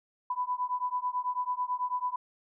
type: beating tone pair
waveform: sine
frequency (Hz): 991 / 1000.1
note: B5 / B5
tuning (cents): +6 / +21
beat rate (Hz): 9.1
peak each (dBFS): -32 / -32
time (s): 0.3-2.16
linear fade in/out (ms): 5
effects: none